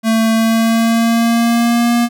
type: tone with pitch glide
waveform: square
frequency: 223.9 to 237.2 Hz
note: A3 to A#3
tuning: +30 to +30 cents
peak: -11 dBFS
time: 0.03-2.09 s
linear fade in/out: 50 ms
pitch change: +100 cents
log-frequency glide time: 0.34-1.94 s
effects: none